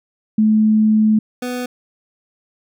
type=tone pair in turn; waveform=sine / 25% pulse; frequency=216.1 / 248.3 Hz; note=A3 / B3; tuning=-31 / +9 cents; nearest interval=major second; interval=240 cents; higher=second; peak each=-10 / -18 dBFS; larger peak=first; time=0.38-1.19 / 1.42-1.66 s; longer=first; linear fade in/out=5 ms; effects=none